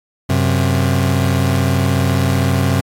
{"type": "tone pair together", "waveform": "30% pulse", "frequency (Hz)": [93.55, 132.3], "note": ["F#2", "C3"], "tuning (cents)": [20, 20], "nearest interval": "tritone", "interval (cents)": 600, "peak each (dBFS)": -13, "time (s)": [0.29, 2.81], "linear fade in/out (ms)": 10, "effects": ["AAC 64 kbps"]}